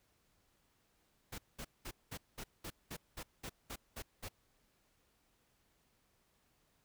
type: noise bursts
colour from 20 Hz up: pink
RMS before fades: -45 dBFS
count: 12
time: 1.32-4.288 s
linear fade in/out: 10 ms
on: 64 ms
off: 200 ms
effects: pink hiss -75 dBFS RMS until 6.84 s